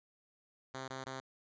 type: tone bursts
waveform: 5% pulse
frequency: 132.1 Hz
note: C3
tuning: 17 cents sharp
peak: -30 dBFS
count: 3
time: 0.74-1.202 s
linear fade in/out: 5 ms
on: 140 ms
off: 21 ms
effects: resampled to 16000 Hz